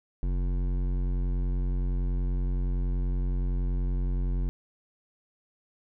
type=tone with hard clipping; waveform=sine; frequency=45.32 Hz; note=F#1; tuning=35 cents flat; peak=-27 dBFS; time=0.23-4.49 s; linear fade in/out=0 ms; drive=13 dB; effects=none